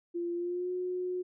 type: tone with pitch glide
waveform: sine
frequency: 345 to 363.2 Hz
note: F4 to F#4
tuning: -21 to -32 cents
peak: -31 dBFS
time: 0.14-1.23 s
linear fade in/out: 20 ms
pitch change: +89 cents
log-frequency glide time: 0.34-0.71 s
effects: none